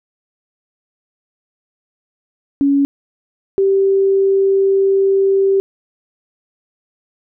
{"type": "tone pair in turn", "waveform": "sine", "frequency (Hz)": [280, 389.8], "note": ["C#4", "G4"], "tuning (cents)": [18, -10], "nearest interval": "tritone", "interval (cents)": 572, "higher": "second", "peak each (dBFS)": -10, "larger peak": "neither", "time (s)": [[2.61, 2.85], [3.58, 5.6]], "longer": "second", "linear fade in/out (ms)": 0, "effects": []}